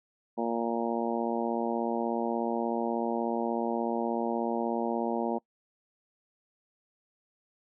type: harmonic tone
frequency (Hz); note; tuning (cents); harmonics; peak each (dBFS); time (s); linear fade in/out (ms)
116.54; A#2; 0; 2 / 3 / 4 / 5 / 6 / 7 / 8; -32 / -34 / -35 / -36 / -37 / -37 / -38; 0.37-5.39; 20
effects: noise-tail reverb RT60 0.1 s tail -24 dB re dry